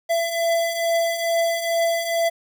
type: beating tone pair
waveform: square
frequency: 669 / 671.3 Hz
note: E5 / E5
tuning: +25 / +31 cents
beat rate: 2.3 Hz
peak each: -27 / -21 dBFS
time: 0.09-2.3 s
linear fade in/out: 20 ms
effects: 9-bit